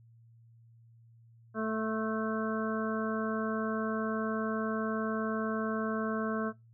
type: harmonic tone with a mistuned harmonic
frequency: 219.9 Hz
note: A3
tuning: 1 cent flat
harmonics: 1 / 2 / 3 / 5 / 6 / 7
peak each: -33 / -36 / -38 / -40 / -41 / -41 dBFS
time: 1.54-6.53 s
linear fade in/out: 50 ms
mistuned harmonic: 5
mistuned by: -18 cents
effects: noise-tail reverb RT60 0.2 s tail -22 dB re dry + added 115 Hz sine -56 dBFS peak until 6.73 s